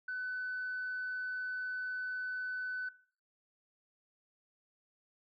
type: tone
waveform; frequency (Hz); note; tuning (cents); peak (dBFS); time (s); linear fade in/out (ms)
sine; 1504; F#6; +28; -35; 0.08-2.89; 5
effects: noise-tail reverb RT60 0.5 s tail -19 dB re dry + tanh soft clip ceiling -32 dBFS